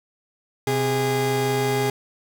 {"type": "tone pair together", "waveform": "30% pulse", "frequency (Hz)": [128.3, 410.9], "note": ["C3", "G#4"], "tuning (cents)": [-34, -18], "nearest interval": "octave + minor sixth", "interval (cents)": 2016, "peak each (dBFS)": [-22, -19], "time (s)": [0.67, 1.9], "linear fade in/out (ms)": 2, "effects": []}